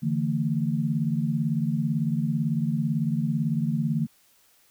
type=chord; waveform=sine; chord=D suspended second; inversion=none; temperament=equal with one note detuned; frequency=146.83 / 164.81 / 224.8 Hz; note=D3 / E3 / A3; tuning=0 / 0 / +37 cents; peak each=-27 dBFS; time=0.02-4.07 s; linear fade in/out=20 ms; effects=white hiss -61 dBFS RMS until 4.7 s